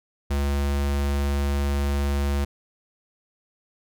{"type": "tone", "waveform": "square", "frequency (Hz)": 70.6, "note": "C#2", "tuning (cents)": 32, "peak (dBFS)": -22, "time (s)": [0.3, 2.45], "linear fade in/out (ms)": 10, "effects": []}